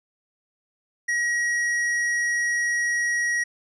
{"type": "tone with tanh clipping", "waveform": "triangle", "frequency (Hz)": 1903, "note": "A#6", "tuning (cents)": 35, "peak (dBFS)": -23, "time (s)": [1.08, 3.44], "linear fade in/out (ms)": 10, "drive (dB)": 15, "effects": ["resampled to 22050 Hz"]}